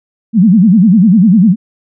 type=tone with vibrato; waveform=sine; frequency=199.5 Hz; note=G3; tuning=31 cents sharp; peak=-3 dBFS; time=0.33-1.56 s; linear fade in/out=50 ms; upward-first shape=sine; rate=10 Hz; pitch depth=260 cents each way; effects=none